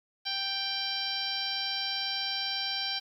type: harmonic tone with a mistuned harmonic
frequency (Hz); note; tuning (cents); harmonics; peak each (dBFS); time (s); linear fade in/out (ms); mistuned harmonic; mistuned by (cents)
784; G5; 0; 1 / 2 / 3 / 4 / 5 / 6 / 7; -41 / -41 / -41 / -36 / -36 / -36 / -38; 0.25-3; 20; 5; +22
effects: 10-bit